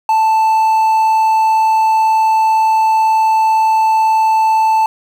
triangle tone with quantisation, 881 Hz, A5, 2 cents sharp, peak -7 dBFS, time 0.09-4.86 s, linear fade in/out 2 ms, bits 6, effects none

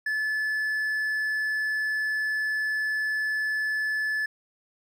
triangle tone, 1730 Hz, A6, 30 cents flat, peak -23 dBFS, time 0.06-4.26 s, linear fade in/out 5 ms, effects none

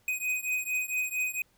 square beating tone pair, 2500 / 2504.4 Hz, D#7 / D#7, +8 / +11 cents, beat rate 4.4 Hz, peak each -32 / -33 dBFS, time 0.08-1.42 s, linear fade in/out 2 ms, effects pink hiss -67 dBFS RMS until 1.57 s

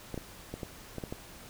clicks, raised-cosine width 2 ms, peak -23 dBFS, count 7, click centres 0.143 / 0.177 / 0.54 / 0.632 / 0.983 / 1.038 / 1.125 s, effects pink hiss -50 dBFS RMS until 1.49 s

